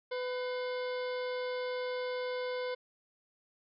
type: harmonic tone with a mistuned harmonic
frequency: 501 Hz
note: B4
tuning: 25 cents sharp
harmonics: 1 / 2 / 3 / 4 / 6 / 7 / 8 / 9 / 10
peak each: -34 / -44 / -46 / -46 / -54 / -51 / -57 / -53 / -59 dBFS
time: 0.11-2.75 s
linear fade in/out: 10 ms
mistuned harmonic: 4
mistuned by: +110 cents
effects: none